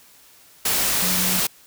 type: tone in noise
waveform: sine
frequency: 183.8 Hz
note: F#3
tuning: 11 cents flat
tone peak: -27 dBFS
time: 1.02-1.4 s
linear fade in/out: 5 ms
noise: white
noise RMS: -21 dBFS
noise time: 0.65-1.47 s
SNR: -9 dB
effects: white hiss -51 dBFS RMS until 1.66 s